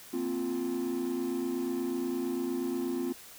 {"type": "chord", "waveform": "triangle", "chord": "Bb suspended second", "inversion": "none", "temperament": "equal", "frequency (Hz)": [233.1, 261.6, 349.2], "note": ["Bb3", "C4", "F4"], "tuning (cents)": [0, 0, 0], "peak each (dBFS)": [-35, -30, -30], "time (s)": [0.13, 3.13], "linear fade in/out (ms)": 10, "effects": ["tanh soft clip ceiling -24 dBFS", "white hiss -50 dBFS RMS until 3.38 s"]}